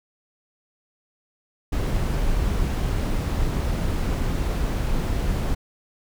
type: noise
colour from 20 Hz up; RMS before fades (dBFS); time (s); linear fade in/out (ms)
brown; -23; 1.72-5.55; 10
effects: none